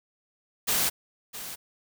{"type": "noise with echo", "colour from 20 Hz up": "white", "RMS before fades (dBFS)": -25, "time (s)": [0.67, 0.9], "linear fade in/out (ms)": 20, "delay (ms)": 660, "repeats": 1, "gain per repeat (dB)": -13, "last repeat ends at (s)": 1.56, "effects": []}